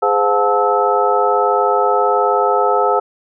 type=tone cluster; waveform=sine; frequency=413.3 / 512 / 717 / 874 / 1301 Hz; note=G#4 / C5 / F5 / A5 / E6; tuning=-8 / -38 / +45 / -12 / -23 cents; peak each=-18 dBFS; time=0.02-3 s; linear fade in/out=10 ms; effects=none